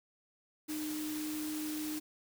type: tone in noise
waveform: sine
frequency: 305.9 Hz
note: D#4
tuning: 29 cents flat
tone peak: -36 dBFS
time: 0.68-2 s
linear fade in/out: 20 ms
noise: white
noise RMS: -44 dBFS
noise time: 0.68-2 s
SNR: +5 dB
effects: none